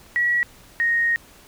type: tone pair in turn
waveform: sine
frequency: 1926 / 1864.7 Hz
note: B6 / A#6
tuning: -44 / 0 cents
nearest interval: minor second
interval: 56 cents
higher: first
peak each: -17 dBFS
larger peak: neither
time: 0.16-0.43 / 0.8-1.16 s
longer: second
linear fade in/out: 0 ms
effects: pink hiss -49 dBFS RMS until 1.47 s